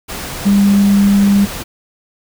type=tone in noise; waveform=sine; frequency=200.3 Hz; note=G3; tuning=38 cents sharp; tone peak=-7 dBFS; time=0.45-1.46 s; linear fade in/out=20 ms; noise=pink; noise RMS=-25 dBFS; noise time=0.08-1.64 s; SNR=+15 dB; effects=none